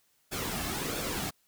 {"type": "noise with flanger", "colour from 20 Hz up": "pink", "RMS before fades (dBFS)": -34, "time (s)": [0.31, 1.31], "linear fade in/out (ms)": 20, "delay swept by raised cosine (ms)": [1, 2.1], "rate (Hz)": 1.5, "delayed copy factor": -0.55, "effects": ["white hiss -70 dBFS RMS until 1.47 s"]}